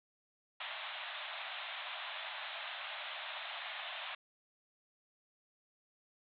white band-pass noise, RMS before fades -44 dBFS, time 0.6-4.15 s, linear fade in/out 5 ms, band 590 to 3800 Hz, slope 96 dB/octave, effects none

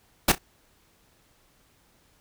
pink noise with echo, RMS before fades -18 dBFS, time 0.28-0.32 s, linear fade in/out 5 ms, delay 32 ms, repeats 2, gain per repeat -15 dB, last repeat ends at 0.384 s, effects pink hiss -63 dBFS RMS until 2.2 s

